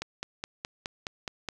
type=click train; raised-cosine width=0.2 ms; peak=-16 dBFS; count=8; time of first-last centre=0.02-1.488 s; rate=4.77 Hz; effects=none